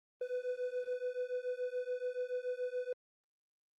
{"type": "beating tone pair", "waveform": "triangle", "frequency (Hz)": [495.5, 502.5], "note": ["B4", "B4"], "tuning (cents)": [6, 30], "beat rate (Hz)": 7, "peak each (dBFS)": [-37, -37], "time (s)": [0.21, 2.93], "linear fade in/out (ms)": 5, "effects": ["Opus 24 kbps"]}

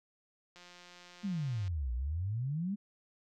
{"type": "click train", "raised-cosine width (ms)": 0.2, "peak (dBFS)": -37, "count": 199, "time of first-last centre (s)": [0.56, 1.679], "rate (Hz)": 177}
{"type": "exponential two-way sweep", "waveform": "sine", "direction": "down then up", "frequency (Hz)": [211.7, 57.8, 211.7], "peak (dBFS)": -32, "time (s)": [1.23, 2.76], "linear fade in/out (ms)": 20, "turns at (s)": 1.93}
{"effects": []}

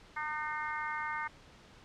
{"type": "harmonic tone", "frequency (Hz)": 304.2, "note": "D#4", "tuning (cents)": -39, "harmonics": [3, 4, 5, 6, 7], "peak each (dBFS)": [-39, -40, -41, -42, -42], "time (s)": [0.16, 1.28], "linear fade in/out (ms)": 10, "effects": ["pink hiss -57 dBFS RMS until 1.84 s", "low-pass 5000 Hz 12 dB/octave"]}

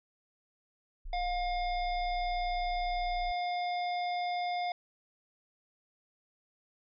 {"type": "tone", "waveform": "sine", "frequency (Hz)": 30.67, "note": "B0", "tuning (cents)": -11, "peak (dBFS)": -37, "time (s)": [1.05, 3.32], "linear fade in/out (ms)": 10}
{"type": "harmonic tone", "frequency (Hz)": 711, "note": "F5", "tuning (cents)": 31, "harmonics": [1, 3, 5, 7], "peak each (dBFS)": [-31, -41, -45, -48], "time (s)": [1.13, 4.72], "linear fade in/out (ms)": 2}
{"effects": []}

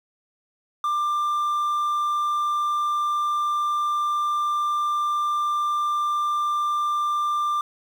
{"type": "tone with quantisation", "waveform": "triangle", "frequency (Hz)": 1189, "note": "D6", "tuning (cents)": 21, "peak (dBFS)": -19, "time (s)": [0.84, 7.61], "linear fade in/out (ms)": 2, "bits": 8, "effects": []}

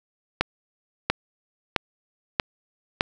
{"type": "accelerating click train", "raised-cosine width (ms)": 0.3, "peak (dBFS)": -3, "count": 5, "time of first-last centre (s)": [0.41, 3.009], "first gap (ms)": 690, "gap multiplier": 0.96, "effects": []}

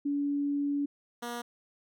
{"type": "tone pair in turn", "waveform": ["sine", "10% pulse"], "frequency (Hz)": [285.6, 238.9], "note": ["D4", "A#3"], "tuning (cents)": [-48, 43], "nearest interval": "minor third", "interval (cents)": 309, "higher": "first", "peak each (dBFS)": -27, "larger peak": "neither", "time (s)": [[0.05, 0.86], [1.22, 1.42]], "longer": "first", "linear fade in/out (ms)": 10, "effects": []}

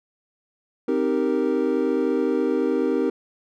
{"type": "chord", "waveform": "triangle", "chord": "C minor seventh", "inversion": "none", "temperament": "equal", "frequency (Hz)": [261.6, 311.1, 392, 466.2], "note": ["C4", "Eb4", "G4", "Bb4"], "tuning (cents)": [0, 0, 0, 0], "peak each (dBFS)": -23, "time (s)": [0.88, 3.1], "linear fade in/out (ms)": 5, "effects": []}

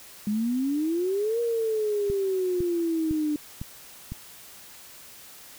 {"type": "exponential two-way sweep", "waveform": "sine", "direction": "up then down", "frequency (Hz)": [203.7, 474.2, 295.7], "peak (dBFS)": -23, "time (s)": [0.27, 3.36], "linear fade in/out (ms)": 2, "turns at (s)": 1.4}
{"type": "click train", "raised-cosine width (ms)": 5, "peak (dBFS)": -21, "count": 5, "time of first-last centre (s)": [2.1, 4.12], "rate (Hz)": 1.98}
{"effects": ["white hiss -47 dBFS RMS until 5.58 s"]}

